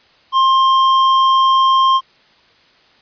sine tone with hard clipping, 1059 Hz, C6, 21 cents sharp, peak -11 dBFS, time 0.32-2.01 s, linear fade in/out 50 ms, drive 11 dB, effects white hiss -51 dBFS RMS until 3.01 s + resampled to 11025 Hz

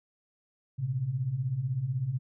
sine beating tone pair, 116.7 / 132.7 Hz, A#2 / C3, +2 / +25 cents, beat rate 16 Hz, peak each -34 / -29 dBFS, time 0.78-2.19 s, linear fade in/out 20 ms, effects none

